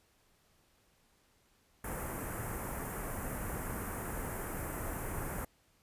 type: band-stop noise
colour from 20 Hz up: pink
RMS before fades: -39 dBFS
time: 1.84-5.45 s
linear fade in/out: 5 ms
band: 1900 to 8700 Hz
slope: 24 dB/octave
effects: pink hiss -70 dBFS RMS until 5.82 s + resampled to 32000 Hz